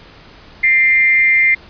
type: tone with amplitude modulation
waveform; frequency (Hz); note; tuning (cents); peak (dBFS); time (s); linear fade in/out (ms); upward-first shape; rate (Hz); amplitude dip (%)
sine; 2093; C7; 0; -6; 0.63-1.55; 10; sine; 289; 55
effects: pink hiss -41 dBFS RMS until 1.69 s + resampled to 11025 Hz